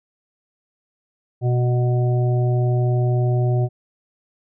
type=harmonic tone; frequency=123.3 Hz; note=B2; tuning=2 cents flat; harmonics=1 / 3 / 5 / 6; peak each=-16 / -26 / -30 / -32 dBFS; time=1.41-3.69 s; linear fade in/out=50 ms; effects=none